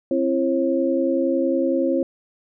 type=tone cluster; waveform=sine; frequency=265 / 335.8 / 540 Hz; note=C4 / E4 / C#5; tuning=+22 / +32 / -45 cents; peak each=-22 dBFS; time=0.11-2.03 s; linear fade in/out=2 ms; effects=none